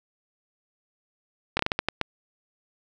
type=slowing click train; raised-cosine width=0.3 ms; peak=-7 dBFS; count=8; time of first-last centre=1.57-2.013 s; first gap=23 ms; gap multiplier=1.33; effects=none